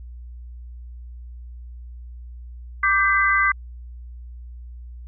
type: chord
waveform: sine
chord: G major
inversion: second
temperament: equal with one note detuned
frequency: 1174.7 / 1568 / 2019 Hz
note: D6 / G6 / B6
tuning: 0 / 0 / +38 cents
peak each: -20 dBFS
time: 2.83-3.52 s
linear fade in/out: 5 ms
effects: added 60 Hz sine -35 dBFS peak until 5.07 s